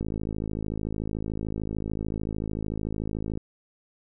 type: click train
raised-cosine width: 3 ms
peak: -18 dBFS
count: 181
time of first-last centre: 0.01-3.374 s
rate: 53.5 Hz
effects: none